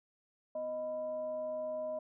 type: tone with frequency modulation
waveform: sine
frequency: 622.3 Hz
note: D#5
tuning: in tune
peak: -35 dBFS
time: 0.55-1.99 s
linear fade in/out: 5 ms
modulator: 372 Hz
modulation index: 0.33
effects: none